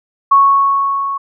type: tone with level ramp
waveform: sine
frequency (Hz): 1106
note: C#6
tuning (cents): -4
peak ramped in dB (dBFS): -4 to -17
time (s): 0.31-1.18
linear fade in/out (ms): 10
effects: none